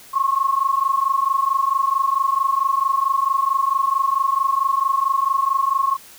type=tone pair together; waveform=sine; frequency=1073.5 / 1098 Hz; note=C6 / C#6; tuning=+44 / -17 cents; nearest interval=unison; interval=39 cents; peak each=-19 dBFS; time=0.13-5.97 s; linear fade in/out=20 ms; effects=white hiss -44 dBFS RMS until 6.18 s